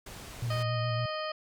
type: low-pass noise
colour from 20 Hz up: pink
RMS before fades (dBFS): -45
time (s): 0.06-0.63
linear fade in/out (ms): 5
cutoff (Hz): 12000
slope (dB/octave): 12
type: tone with vibrato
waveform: sine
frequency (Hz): 116.8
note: A#2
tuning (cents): +4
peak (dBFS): -29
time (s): 0.42-1.06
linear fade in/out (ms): 5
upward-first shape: sine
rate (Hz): 7.2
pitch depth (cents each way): 47
type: harmonic tone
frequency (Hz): 620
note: D#5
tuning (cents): -6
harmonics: 1 / 2 / 3 / 4 / 5 / 7 / 8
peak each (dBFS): -35 / -37 / -43 / -46 / -43 / -46 / -46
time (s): 0.5-1.32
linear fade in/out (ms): 5
effects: none